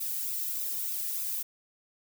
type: noise with flanger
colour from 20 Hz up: violet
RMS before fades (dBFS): -33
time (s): 0-1.43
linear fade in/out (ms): 10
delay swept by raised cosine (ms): 0.79 to 1.68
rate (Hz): 3.3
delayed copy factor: +0.6
effects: none